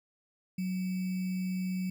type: tone with sample-and-hold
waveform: sine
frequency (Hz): 185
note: F#3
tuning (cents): 0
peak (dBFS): -30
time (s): 0.58-1.9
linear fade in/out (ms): 5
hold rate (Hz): 2450
effects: none